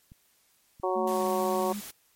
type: clicks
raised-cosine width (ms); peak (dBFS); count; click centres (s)
5; -37; 2; 0.119 / 0.799
type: harmonic tone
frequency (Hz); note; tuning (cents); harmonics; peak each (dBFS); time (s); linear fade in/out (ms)
185.2; F#3; +2; 2 / 3 / 4 / 5 / 6; -29 / -31 / -32 / -33 / -34; 0.83-1.73; 10
type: tone with pitch glide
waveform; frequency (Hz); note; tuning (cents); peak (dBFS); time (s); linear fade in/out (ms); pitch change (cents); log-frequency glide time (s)
sine; 220 to 205.3; A3 to G#3; 0 to -20; -33; 0.95-1.81; 20; -120; 1.08-1.24
type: noise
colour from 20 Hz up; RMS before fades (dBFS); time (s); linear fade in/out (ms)
white; -42; 1.07-1.91; 5
effects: white hiss -66 dBFS RMS until 2.15 s + MP3 64 kbps